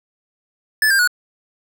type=tone with pitch steps; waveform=square; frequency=1738 / 1593.8 / 1461.5 Hz; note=A6 / G6 / F#6; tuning=-22 / +28 / -22 cents; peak=-13 dBFS; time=0.82-1.075 s; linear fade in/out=2 ms; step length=85 ms; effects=none